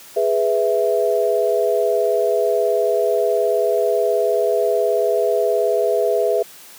sine chord, E major, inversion first, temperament equal, 415.3 / 493.9 / 659.3 Hz, G#4 / B4 / E5, 0 / 0 / 0 cents, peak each -19 / -20 / -19 dBFS, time 0.16-6.43 s, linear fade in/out 10 ms, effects white hiss -42 dBFS RMS until 6.78 s + high-pass 150 Hz 12 dB/octave

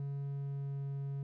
triangle tone with pitch glide, 140 to 138.95 Hz, C#3 to C#3, +18 to +4 cents, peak -34 dBFS, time 0-1.23 s, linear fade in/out 2 ms, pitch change -14 cents, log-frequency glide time 0.22-0.86 s, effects none

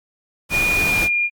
pink noise, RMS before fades -25 dBFS, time 0.49-1.09 s, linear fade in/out 50 ms
sine tone with pitch glide, 2443 to 2412 Hz, D#7 to D7, -32 to +46 cents, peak -16 dBFS, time 0.5-1.3 s, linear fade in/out 50 ms, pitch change -22 cents, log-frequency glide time 0.87-0.94 s
effects AAC 64 kbps

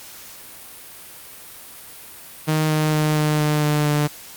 sawtooth tone with pitch steps, 155.56 / 154.31 / 153.06 / 151.83 / 150.61 / 149.4 / 148.19 Hz, D#3 / D#3 / D#3 / D#3 / D3 / D3 / D3, 0 / -14 / -28 / -42 / +44 / +30 / +16 cents, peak -13 dBFS, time 2.47-4.08 s, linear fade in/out 20 ms, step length 230 ms, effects white hiss -40 dBFS RMS until 4.36 s + Opus 48 kbps

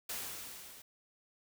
white noise with level ramp, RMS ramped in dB -39 to -54 dBFS, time 0.09-0.82 s, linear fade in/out 5 ms, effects none

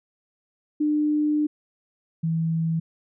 sine tone pair in turn, 300 / 163.1 Hz, D4 / E3, +37 / -18 cents, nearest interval major seventh, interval 1055 cents, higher first, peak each -19 / -21 dBFS, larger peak first, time 0.8-1.47 / 2.23-2.8 s, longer first, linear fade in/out 10 ms, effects none

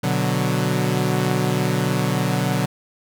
sawtooth chord, B minor, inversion none, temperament equal, 123.47 / 146.83 / 185 Hz, B2 / D3 / F#3, 0 / 0 / 0 cents, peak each -19 dBFS, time 0.03-2.66 s, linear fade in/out 10 ms, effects none

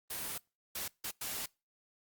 white noise bursts at uneven times, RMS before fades -39 dBFS, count 4, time 0.1-0.38 / 0.75-0.88 / 1.04-1.11 / 1.21-1.46 s, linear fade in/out 5 ms, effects noise-tail reverb RT60 0.3 s tail -26 dB re dry + Opus 32 kbps

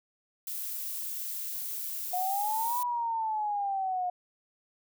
violet noise, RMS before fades -36 dBFS, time 0.47-2.83 s, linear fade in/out 2 ms
sine exponential two-way sweep, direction up then down, 715 to 988 to 715 Hz, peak -28 dBFS, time 2.13-4.1 s, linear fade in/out 5 ms, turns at 2.8 s
effects none

